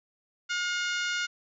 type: harmonic tone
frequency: 715 Hz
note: F5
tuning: 41 cents sharp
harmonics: 2 / 3 / 4 / 5 / 6 / 7 / 8 / 9 / 10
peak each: -30 / -36 / -36 / -39 / -41 / -44 / -42 / -45 / -47 dBFS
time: 0.49-1.27 s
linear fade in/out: 20 ms
effects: none